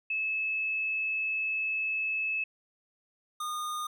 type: tone pair in turn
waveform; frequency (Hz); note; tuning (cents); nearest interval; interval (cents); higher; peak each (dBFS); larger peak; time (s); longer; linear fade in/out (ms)
sine / square; 2600 / 1222.8; E7 / D#6; -24 / -30; octave + minor second; 1306; first; -28 / -33; first; 0.1-2.44 / 3.4-3.87; first; 5
effects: none